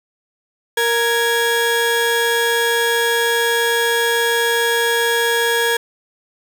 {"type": "tone pair together", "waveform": "30% pulse", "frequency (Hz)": [466.2, 1661.2], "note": ["A#4", "G#6"], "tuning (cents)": [0, 0], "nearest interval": "octave + minor seventh", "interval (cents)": 2200, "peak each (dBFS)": -15, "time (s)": [0.77, 5.77], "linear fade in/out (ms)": 5, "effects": []}